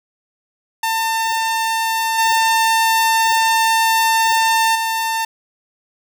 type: tone with level steps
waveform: sawtooth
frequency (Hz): 899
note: A5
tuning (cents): +37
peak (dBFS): -13 / -9 / -14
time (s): 0.83-5.25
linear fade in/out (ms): 5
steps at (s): 2.18 / 4.75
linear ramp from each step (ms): 5
effects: none